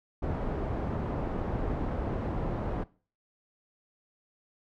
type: low-pass noise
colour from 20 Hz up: pink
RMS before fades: -32 dBFS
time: 0.22-2.84 s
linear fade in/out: 10 ms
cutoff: 800 Hz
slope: 12 dB/octave
effects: noise-tail reverb RT60 0.4 s tail -21 dB re dry